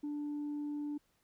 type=tone; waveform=sine; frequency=293.7 Hz; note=D4; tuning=in tune; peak=-34 dBFS; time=0.03-0.98 s; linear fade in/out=10 ms; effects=tanh soft clip ceiling -34 dBFS + pink hiss -75 dBFS RMS until 1.23 s